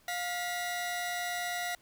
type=tone pair together; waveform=sawtooth; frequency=707.5 / 1943 Hz; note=F5 / B6; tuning=+22 / -29 cents; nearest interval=octave + perfect fourth; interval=1749 cents; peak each=-31 / -33 dBFS; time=0.08-1.75 s; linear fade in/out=2 ms; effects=pink hiss -64 dBFS RMS until 1.81 s